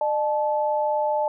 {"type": "tone pair together", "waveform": "sine", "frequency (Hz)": [604, 868.1], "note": ["D5", "A5"], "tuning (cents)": [48, -24], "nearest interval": "tritone", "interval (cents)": 628, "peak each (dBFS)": [-23, -23], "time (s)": [0.01, 1.28], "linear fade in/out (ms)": 2, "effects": []}